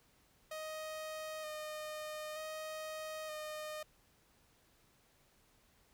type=tone with vibrato; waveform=sawtooth; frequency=619 Hz; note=D#5; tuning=9 cents flat; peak=-38 dBFS; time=0.51-3.83 s; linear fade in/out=5 ms; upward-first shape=square; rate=0.54 Hz; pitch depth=17 cents each way; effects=pink hiss -70 dBFS RMS until 5.93 s